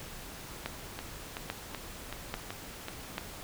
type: two click trains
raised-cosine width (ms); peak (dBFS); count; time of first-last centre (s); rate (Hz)
0.3; -17 / -21; 4 / 6; 0.66-3.181 / 0.99-2.884; 1.19 / 2.64
effects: pink hiss -45 dBFS RMS until 3.43 s